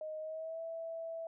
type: tone with pitch glide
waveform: sine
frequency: 622.3 to 657.8 Hz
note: D#5 to E5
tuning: 0 to -4 cents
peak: -39 dBFS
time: 0.01-1.27 s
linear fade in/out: 2 ms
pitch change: +96 cents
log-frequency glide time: 0.19-0.61 s
effects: none